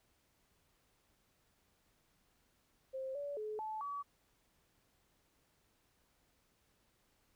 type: tone with pitch steps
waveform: sine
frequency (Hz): 528 / 573 / 427.9 / 868 / 1140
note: C5 / D5 / A4 / A5 / C#6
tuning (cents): +16 / -43 / -48 / -24 / +48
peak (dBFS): -39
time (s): 2.93-4.03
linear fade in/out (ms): 20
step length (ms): 220
effects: pink hiss -75 dBFS RMS until 7.35 s